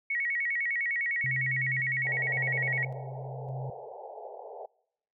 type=tone with vibrato; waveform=sine; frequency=2052 Hz; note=C7; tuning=34 cents flat; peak=-27 dBFS; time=0.1-2.85 s; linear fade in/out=5 ms; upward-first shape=square; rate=9.9 Hz; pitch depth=130 cents each way
type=tone with tremolo; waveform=sine; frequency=131.3 Hz; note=C3; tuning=6 cents sharp; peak=-33 dBFS; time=1.24-3.7 s; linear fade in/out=2 ms; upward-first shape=square; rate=0.89 Hz; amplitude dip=35%
type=band-pass noise; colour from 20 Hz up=pink; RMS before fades=-43 dBFS; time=2.05-4.66 s; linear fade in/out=5 ms; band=410 to 880 Hz; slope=96 dB/octave
effects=noise-tail reverb RT60 0.8 s tail -25 dB re dry